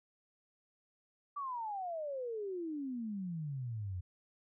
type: exponential sweep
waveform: sine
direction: down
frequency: 1174.7 to 86.9 Hz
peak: -37 dBFS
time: 1.36-4.01 s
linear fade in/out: 10 ms
effects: none